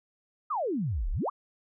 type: exponential two-way sweep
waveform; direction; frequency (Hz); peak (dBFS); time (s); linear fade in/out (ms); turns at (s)
sine; down then up; 1317 to 30.87 to 1317; -27; 0.5-1.3; 10; 1.11
effects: none